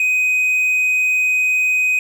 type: tone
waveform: triangle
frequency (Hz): 2507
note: D#7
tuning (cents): +12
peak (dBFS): -12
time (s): 0-1.99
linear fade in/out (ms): 2
effects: none